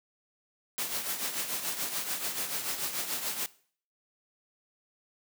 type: noise with tremolo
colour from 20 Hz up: white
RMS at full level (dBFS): -31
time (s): 0.78-3.46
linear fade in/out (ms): 0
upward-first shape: triangle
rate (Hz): 6.9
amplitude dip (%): 65
effects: noise-tail reverb RT60 0.5 s tail -20 dB re dry + high-pass 150 Hz 12 dB/octave